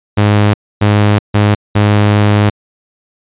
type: tone bursts at uneven times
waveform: sawtooth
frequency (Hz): 103.83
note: G#2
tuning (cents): 0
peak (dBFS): -3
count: 4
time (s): 0.17-0.54 / 0.81-1.19 / 1.34-1.55 / 1.75-2.5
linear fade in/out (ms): 10
effects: resampled to 8000 Hz